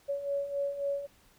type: beating tone pair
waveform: sine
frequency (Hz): 560 / 563.7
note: C#5 / C#5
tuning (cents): +18 / +29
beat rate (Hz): 3.7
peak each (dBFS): -37 / -31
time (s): 0.08-1.07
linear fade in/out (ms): 20
effects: pink hiss -63 dBFS RMS until 1.38 s